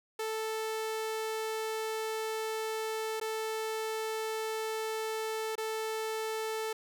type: tone with dropouts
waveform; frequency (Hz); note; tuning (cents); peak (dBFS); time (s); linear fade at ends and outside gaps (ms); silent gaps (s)
sawtooth; 440; A4; 0; -29; 0.19-6.73; 5; 3.2-3.212 / 5.555-5.579
effects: none